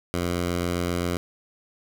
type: tone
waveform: 10% pulse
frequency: 87.6 Hz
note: F2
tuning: 6 cents sharp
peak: -16 dBFS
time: 0.14-1.17 s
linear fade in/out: 0 ms
effects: none